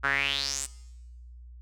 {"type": "tone with band-pass filter sweep", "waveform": "sawtooth", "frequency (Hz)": 138.59, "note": "C#3", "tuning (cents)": 0, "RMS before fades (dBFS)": -29, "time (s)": [0.03, 0.67], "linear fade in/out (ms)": 20, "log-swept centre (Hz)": [1400, 8800], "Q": 5.8, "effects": ["noise-tail reverb RT60 1.0 s tail -20 dB re dry", "added 60 Hz sine -44 dBFS peak until 1.61 s"]}